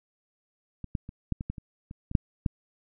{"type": "clicks", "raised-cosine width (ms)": 5, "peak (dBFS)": [-24, -16, -27, -14, -21, -19, -27, -28, -23, -7, -12], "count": 11, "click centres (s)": [0.843, 0.952, 1.091, 1.323, 1.409, 1.5, 1.582, 1.911, 2.114, 2.152, 2.462], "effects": []}